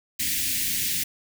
white band-stop noise, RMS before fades -26 dBFS, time 0.19-1.04 s, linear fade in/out 10 ms, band 320 to 1800 Hz, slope 48 dB/octave, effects none

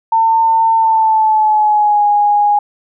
sine tone with pitch glide, 901 to 826.2 Hz, A5 to G#5, +41 to -9 cents, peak -8 dBFS, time 0.12-2.59 s, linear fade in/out 5 ms, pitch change -150 cents, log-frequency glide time 0.74-2.05 s, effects none

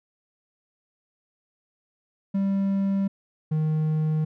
triangle tone pair in turn, 196 / 155.57 Hz, G3 / D#3, 0 / 0 cents, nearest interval major third, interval 400 cents, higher first, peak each -19 dBFS, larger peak neither, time 2.34-3.08 / 3.51-4.25 s, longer neither, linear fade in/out 10 ms, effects none

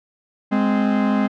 45% pulse tone pair together, 207.9 / 260.4 Hz, G#3 / C4, +2 / -8 cents, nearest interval major third, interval 390 cents, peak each -18 / -20 dBFS, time 0.51-1.28 s, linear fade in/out 20 ms, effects low-pass 2000 Hz 12 dB/octave

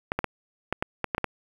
clicks, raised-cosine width 0.5 ms, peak -10 dBFS, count 9, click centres 0.119 / 0.19 / 0.243 / 0.726 / 0.825 / 1.043 / 1.148 / 1.181 / 1.243 s, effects 7-bit

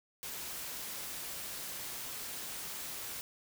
white noise, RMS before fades -42 dBFS, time 0.23-3.21 s, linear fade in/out 0 ms, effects none

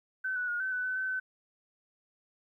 sine tone with pitch steps, 1526 / 1479 / 1435 / 1530 / 1495 / 1512 / 1528 / 1519 Hz, G6 / F#6 / F6 / G6 / F#6 / F#6 / G6 / F#6, -47 / -1 / +47 / -42 / +17 / +37 / -45 / +45 cents, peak -30 dBFS, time 0.24-1.2 s, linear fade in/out 10 ms, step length 120 ms, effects 12-bit

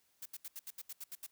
blue noise bursts, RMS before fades -45 dBFS, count 10, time 0.22-1.265 s, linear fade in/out 5 ms, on 37 ms, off 75 ms, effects white hiss -74 dBFS RMS until 1.31 s

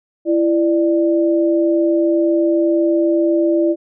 sine tone pair together, 334.9 / 593 Hz, E4 / D5, +27 / +17 cents, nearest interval minor seventh, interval 990 cents, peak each -13 / -18 dBFS, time 0.25-3.76 s, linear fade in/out 50 ms, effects none

